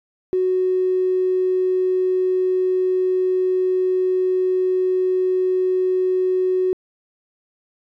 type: tone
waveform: triangle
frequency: 370 Hz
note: F#4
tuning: in tune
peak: -12 dBFS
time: 0.33-6.73 s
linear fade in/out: 0 ms
effects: tanh soft clip ceiling -14 dBFS